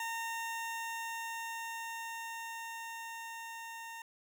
20% pulse tone with level ramp, 916 Hz, A#5, 31 cents flat, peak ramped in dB -31 to -39 dBFS, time 0-4.02 s, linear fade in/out 2 ms, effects 12-bit

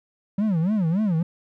triangle tone with vibrato, 186.9 Hz, F#3, 18 cents sharp, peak -17 dBFS, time 0.38-1.23 s, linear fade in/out 5 ms, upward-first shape sine, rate 3.5 Hz, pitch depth 280 cents each way, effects none

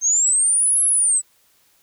sine linear two-way sweep, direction up then down, 6272 to 11000 to 7800 Hz, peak -14 dBFS, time 0.01-1.22 s, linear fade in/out 50 ms, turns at 0.84 s, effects white hiss -59 dBFS RMS until 1.82 s

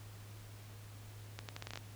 accelerating click train, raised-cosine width 0.2 ms, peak -25 dBFS, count 9, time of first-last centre 1.39-1.774 s, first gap 98 ms, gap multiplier 0.78, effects added 104 Hz sine -50 dBFS peak until 1.95 s + pink hiss -58 dBFS RMS until 1.95 s

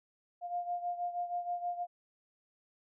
sine beating tone pair, 703 / 709.3 Hz, F5 / F5, +11 / +27 cents, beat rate 6.3 Hz, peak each -35 / -40 dBFS, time 0.41-1.87 s, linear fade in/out 50 ms, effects none

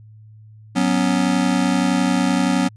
square chord, F# suspended fourth, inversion none, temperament just, 185 / 246.7 / 277.5 Hz, F#3 / B3 / C#4, 0 / -2 / +2 cents, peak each -21 dBFS, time 0.75-2.69 s, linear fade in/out 20 ms, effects added 108 Hz sine -41 dBFS peak until 2.76 s + resampled to 22050 Hz

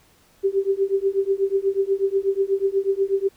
sine tone with tremolo, 391.2 Hz, G4, 4 cents flat, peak -14 dBFS, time 0.43-3.29 s, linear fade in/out 20 ms, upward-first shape triangle, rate 8.2 Hz, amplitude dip 100%, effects pink hiss -57 dBFS RMS until 3.36 s

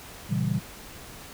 sine chord, A# diminished seventh, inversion none, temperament equal, 116.54 / 138.59 / 164.81 / 196 Hz, A#2 / C#3 / E3 / G3, 0 / 0 / 0 / 0 cents, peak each -29 dBFS, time 0.29-0.6 s, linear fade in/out 20 ms, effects pink hiss -44 dBFS RMS until 1.33 s

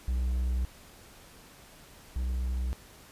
triangle tone pair in turn, 62.4 / 62.7 Hz, B1 / B1, +19 / +27 cents, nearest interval unison, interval 8 cents, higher second, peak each -24 / -26 dBFS, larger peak first, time 0.08-0.65 / 2.16-2.73 s, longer neither, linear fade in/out 0 ms, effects pink hiss -53 dBFS RMS until 3.11 s + resampled to 32000 Hz

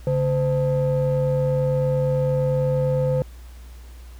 triangle ring-modulated tone, 185.7 Hz, F#3, 7 cents sharp, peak -13 dBFS, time 0.07-3.22 s, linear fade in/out 0 ms, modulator 327 Hz, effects added 60 Hz sine -38 dBFS peak until 4.19 s + pink hiss -52 dBFS RMS until 4.19 s

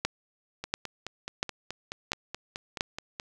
two click trains, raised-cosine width 0.2 ms, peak -18 / -9 dBFS, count 13 / 5, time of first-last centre 0.64-3.199 / 0.05-2.809 s, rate 4.69 / 1.45 Hz, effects none

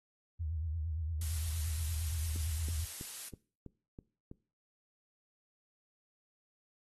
sine tone with vibrato, 79.9 Hz, D#2, 47 cents sharp, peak -34 dBFS, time 0.39-2.86 s, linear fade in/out 20 ms, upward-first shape triangle, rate 8.7 Hz, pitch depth 140 cents each way
blue noise, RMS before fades -42 dBFS, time 1.21-3.29 s, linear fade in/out 5 ms
click train, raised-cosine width 3 ms, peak -34 dBFS, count 7, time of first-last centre 2.36-4.314 s, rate 3.07 Hz
effects noise-tail reverb RT60 0.4 s tail -20 dB re dry + AAC 32 kbps

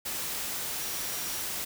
sine tone in noise, 5700 Hz, F8, 34 cents sharp, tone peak -43 dBFS, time 0.8-1.43 s, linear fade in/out 10 ms, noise white, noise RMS -34 dBFS, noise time 0.05-1.65 s, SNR -12 dB, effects none

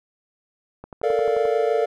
click train, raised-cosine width 1 ms, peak -23 dBFS, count 8, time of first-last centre 0.84-1.454 s, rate 11.4 Hz
triangle chord, Bb major seventh, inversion third, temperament equal with one note detuned, 440 / 466.2 / 585.3 / 698.5 Hz, A4 / Bb4 / D5 / F5, 0 / 0 / -6 / 0 cents, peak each -20 / -21 / -23 / -24 dBFS, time 1.03-1.86 s, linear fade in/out 10 ms
effects none

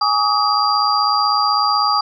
sine tone cluster, 830 / 1142 / 1258 / 4760 Hz, G#5 / D6 / D#6 / D8, -1 / -49 / +19 / +22 cents, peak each -19 dBFS, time 0.01-2.01 s, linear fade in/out 5 ms, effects none

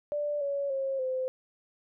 sine tone with pitch steps, 587.3 / 562.7 / 539.2 / 516.6 Hz, D5 / C#5 / C#5 / C5, 0 / +26 / -48 / -22 cents, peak -28 dBFS, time 0.12-1.28 s, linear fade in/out 0 ms, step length 290 ms, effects none

